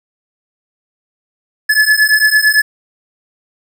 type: beating tone pair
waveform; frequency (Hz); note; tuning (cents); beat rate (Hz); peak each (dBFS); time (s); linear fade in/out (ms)
square; 1715 / 1723.9; A6 / A6; -45 / -36; 8.9; -12; 1.69-2.62; 10
effects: none